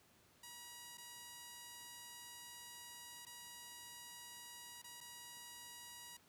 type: tone with dropouts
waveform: 5% pulse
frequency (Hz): 960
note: B5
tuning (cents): -49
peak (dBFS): -40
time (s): 0.43-6.17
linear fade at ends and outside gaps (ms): 5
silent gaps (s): 0.973-0.98 / 3.253-3.265 / 4.819-4.841 / 5.006-5.01
effects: pink hiss -69 dBFS RMS until 6.28 s + high-pass 80 Hz 12 dB/octave